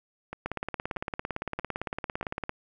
two click trains, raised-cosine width 0.5 ms, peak -16 / -21 dBFS, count 37 / 4, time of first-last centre 0.46-2.494 / 0.33-2.229 s, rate 17.7 / 1.58 Hz, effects none

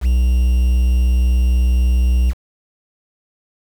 triangle tone with quantisation, 61.74 Hz, B1, in tune, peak -9 dBFS, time 0.01-2.34 s, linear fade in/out 50 ms, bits 6, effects none

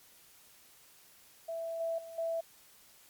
sine tone with level steps, 661 Hz, E5, 5 cents sharp, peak -35 / -31 / -44 / -31 dBFS, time 1.48-2.41 s, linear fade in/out 10 ms, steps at 1.8 / 1.98 / 2.18 s, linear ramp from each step 5 ms, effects white hiss -60 dBFS RMS until 3.09 s + MP3 96 kbps

